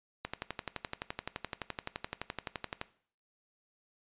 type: click train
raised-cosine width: 0.3 ms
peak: -19 dBFS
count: 31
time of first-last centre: 0.25-2.814 s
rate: 11.7 Hz
effects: noise-tail reverb RT60 0.5 s tail -17 dB re dry + resampled to 8000 Hz